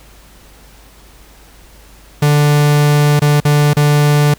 45% pulse tone with dropouts, 147.1 Hz, D3, 3 cents sharp, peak -8 dBFS, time 2.22-4.34 s, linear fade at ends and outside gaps 5 ms, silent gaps 3.195-3.218 / 3.403-3.45 / 3.734-3.767 s, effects added 50 Hz sine -42 dBFS peak until 4.38 s + pink hiss -44 dBFS RMS until 4.38 s

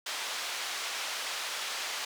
white band-pass noise, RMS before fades -36 dBFS, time 0.06-2.05 s, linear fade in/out 5 ms, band 660 to 4900 Hz, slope 12 dB/octave, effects none

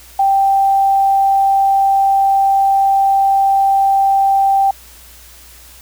sine tone, 784 Hz, G5, in tune, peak -9 dBFS, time 0.19-4.71 s, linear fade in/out 5 ms, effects added 60 Hz sine -43 dBFS peak until 5.81 s + white hiss -41 dBFS RMS until 5.81 s

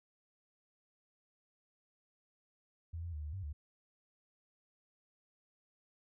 sine tone with pitch steps, 83.2 / 85.6 / 75.5 / 74.9 / 95.8 / 73.7 Hz, E2 / F2 / D2 / D2 / G2 / D2, +17 / -34 / +48 / +35 / -39 / +7 cents, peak -39 dBFS, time 2.93-3.53 s, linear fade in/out 10 ms, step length 100 ms, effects none

